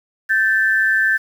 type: tone pair together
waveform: sine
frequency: 1552.2 / 1760 Hz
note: G6 / A6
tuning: -18 / 0 cents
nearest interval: major second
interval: 218 cents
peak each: -16 dBFS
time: 0.29-1.18 s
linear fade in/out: 20 ms
effects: 7-bit